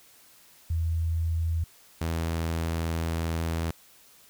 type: tone pair in turn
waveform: sine / sawtooth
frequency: 82.3 / 82.3 Hz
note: E2 / E2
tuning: -2 / -2 cents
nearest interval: unison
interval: 0 cents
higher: neither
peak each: -24 / -23 dBFS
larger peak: second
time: 0.7-1.64 / 2.01-3.71 s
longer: second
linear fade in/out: 5 ms
effects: white hiss -56 dBFS RMS until 4.29 s